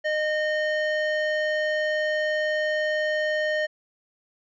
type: tone with band-pass filter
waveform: square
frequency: 613 Hz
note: D#5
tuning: 26 cents flat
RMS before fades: -25 dBFS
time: 0.04-3.67 s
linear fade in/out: 20 ms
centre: 1400 Hz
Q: 1.5
effects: resampled to 16000 Hz